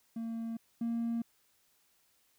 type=tone pair in turn; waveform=triangle; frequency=228 / 232.1 Hz; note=A#3 / A#3; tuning=-38 / -7 cents; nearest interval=unison; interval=31 cents; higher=second; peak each=-33 / -28 dBFS; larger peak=second; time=0.16-0.57 / 0.81-1.22 s; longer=neither; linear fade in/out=5 ms; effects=tanh soft clip ceiling -26 dBFS + white hiss -71 dBFS RMS until 2.38 s